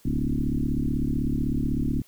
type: tone with frequency modulation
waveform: sine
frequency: 137.6 Hz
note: C#3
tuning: 12 cents flat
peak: -22 dBFS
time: 0.05-2.02 s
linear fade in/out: 5 ms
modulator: 36 Hz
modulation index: 4.5
effects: white hiss -58 dBFS RMS until 2.07 s